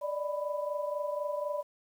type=tone cluster; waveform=sine; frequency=584 / 608 / 992 Hz; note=D5 / D#5 / B5; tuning=-10 / -40 / +7 cents; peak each=-33 / -37 / -39 dBFS; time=0.01-1.63 s; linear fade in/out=20 ms; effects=10-bit